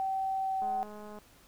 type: tone with pitch glide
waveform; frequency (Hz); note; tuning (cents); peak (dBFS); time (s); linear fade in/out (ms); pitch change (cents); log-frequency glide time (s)
sine; 769 to 762.8; G5 to G5; -33 to -47; -29; 0-0.83; 0; -14; 0.42-0.71
type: click train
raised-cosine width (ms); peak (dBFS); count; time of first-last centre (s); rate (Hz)
1; -34; 120; 0.62-1.187; 210
effects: pink hiss -60 dBFS RMS until 1.47 s